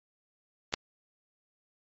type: clicks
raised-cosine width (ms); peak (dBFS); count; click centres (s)
0.2; -23 / -8; 2; 0.726 / 0.739
effects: MP3 32 kbps